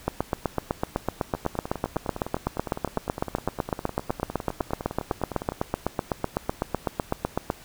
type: two click trains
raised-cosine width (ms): 1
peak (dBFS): -9 / -17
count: 60 / 42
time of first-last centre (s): 0.08-7.501 / 1.35-5.521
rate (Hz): 7.95 / 9.83
effects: pink hiss -48 dBFS RMS until 7.64 s